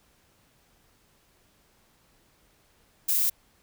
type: noise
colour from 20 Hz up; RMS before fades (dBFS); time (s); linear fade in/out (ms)
violet; -24; 3.08-3.3; 10
effects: pink hiss -64 dBFS RMS until 3.62 s